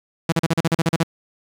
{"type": "tone bursts", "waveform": "sawtooth", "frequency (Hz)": 164.81, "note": "E3", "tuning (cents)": 0, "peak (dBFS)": -11, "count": 11, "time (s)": [0.29, 1.033], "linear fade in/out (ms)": 5, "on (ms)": 33, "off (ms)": 38, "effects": ["low-pass 10000 Hz 12 dB/octave", "7-bit"]}